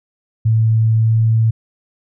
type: tone with pitch glide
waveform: sine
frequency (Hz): 111.5 to 112.21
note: A2 to A2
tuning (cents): +23 to +34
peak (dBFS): -10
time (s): 0.45-1.51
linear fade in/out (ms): 10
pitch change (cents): +11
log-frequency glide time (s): 1-1.09
effects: none